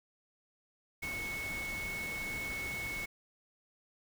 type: tone in noise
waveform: sine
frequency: 2203 Hz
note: C#7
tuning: 11 cents flat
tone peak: -37 dBFS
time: 1.02-3.06 s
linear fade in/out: 10 ms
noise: pink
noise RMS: -44 dBFS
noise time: 1.02-3.06 s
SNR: +4 dB
effects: none